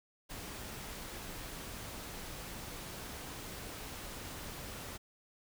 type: noise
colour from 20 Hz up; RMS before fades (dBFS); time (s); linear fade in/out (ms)
pink; -45; 0.29-4.98; 20
effects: none